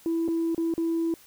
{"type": "tone with dropouts", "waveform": "sine", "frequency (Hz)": 330.8, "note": "E4", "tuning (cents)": 6, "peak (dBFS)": -22, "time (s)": [0.06, 1.14], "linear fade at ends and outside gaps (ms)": 1, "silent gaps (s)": [[0.279, 0.285], [0.547, 0.579], [0.739, 0.779]], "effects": ["tanh soft clip ceiling -20 dBFS", "white hiss -54 dBFS RMS until 1.26 s"]}